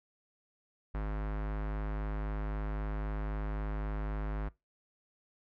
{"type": "tone with low-pass filter", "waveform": "square", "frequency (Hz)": 51.91, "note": "G#1", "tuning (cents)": 0, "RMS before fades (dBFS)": -35, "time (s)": [0.94, 4.49], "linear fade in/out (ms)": 10, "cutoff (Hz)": 1600, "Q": 1.3, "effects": ["noise-tail reverb RT60 0.2 s tail -20 dB re dry"]}